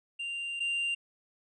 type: tone pair in turn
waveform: triangle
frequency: 2783 / 2783 Hz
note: F7 / F7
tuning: -7 / -7 cents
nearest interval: unison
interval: 0 cents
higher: neither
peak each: -32 / -27 dBFS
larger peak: second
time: 0.19-0.6 / 0.6-0.95 s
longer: first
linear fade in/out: 10 ms
effects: resampled to 24000 Hz